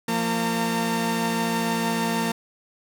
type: tone cluster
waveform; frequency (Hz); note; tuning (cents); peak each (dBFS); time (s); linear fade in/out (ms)
sawtooth; 173 / 229.1 / 910; F3 / A#3 / A#5; -16 / -30 / -42; -25 / -21 / -24; 0.08-2.32; 5
effects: none